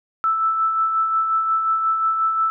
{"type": "tone with tremolo", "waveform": "sine", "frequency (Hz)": 1318.5, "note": "E6", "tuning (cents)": 0, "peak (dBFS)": -15, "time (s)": [0.24, 2.5], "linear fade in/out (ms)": 0, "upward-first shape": "sine", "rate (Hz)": 5.6, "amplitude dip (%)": 40, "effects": []}